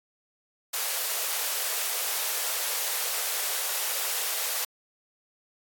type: high-pass noise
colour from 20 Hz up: white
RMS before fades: -29 dBFS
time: 0.73-4.65 s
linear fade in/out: 10 ms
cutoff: 430 Hz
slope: 48 dB/octave
effects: AAC 64 kbps